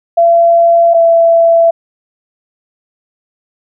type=tone pair in turn; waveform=sine; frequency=678 / 668.7 Hz; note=E5 / E5; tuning=+49 / +25 cents; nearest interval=unison; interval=24 cents; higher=first; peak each=-4 dBFS; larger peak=neither; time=0.17-0.94 / 0.94-1.71 s; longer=neither; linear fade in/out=10 ms; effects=none